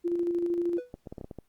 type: tone with tremolo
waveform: sine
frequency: 345.6 Hz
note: F4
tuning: 18 cents flat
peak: -24 dBFS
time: 0.04-0.8 s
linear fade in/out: 20 ms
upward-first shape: square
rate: 13 Hz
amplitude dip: 35%
type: tone with exponential decay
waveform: triangle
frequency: 493.9 Hz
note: B4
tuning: in tune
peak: -28 dBFS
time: 0.78-0.94 s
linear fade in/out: 2 ms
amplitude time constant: 34 ms
type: clicks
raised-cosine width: 2 ms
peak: -26 dBFS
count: 8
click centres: 0.941 / 1.072 / 1.125 / 1.182 / 1.212 / 1.244 / 1.312 / 1.387 s
effects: pink hiss -73 dBFS RMS until 1.48 s + Opus 48 kbps